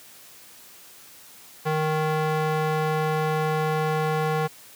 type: tone with band-pass filter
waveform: square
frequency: 155.56 Hz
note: D#3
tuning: in tune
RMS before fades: -24 dBFS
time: 1.65-4.48 s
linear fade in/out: 20 ms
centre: 820 Hz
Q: 0.67
effects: white hiss -48 dBFS RMS until 4.75 s + high-pass 80 Hz 12 dB/octave